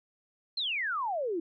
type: exponential sweep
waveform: sine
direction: down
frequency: 4277 to 316.8 Hz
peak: -29 dBFS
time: 0.57-1.4 s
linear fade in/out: 5 ms
effects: none